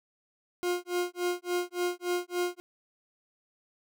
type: tone with tremolo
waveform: 40% pulse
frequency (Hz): 355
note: F4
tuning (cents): +28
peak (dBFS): -25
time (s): 0.63-2.6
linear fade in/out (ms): 0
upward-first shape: sine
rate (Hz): 3.5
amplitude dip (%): 100
effects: none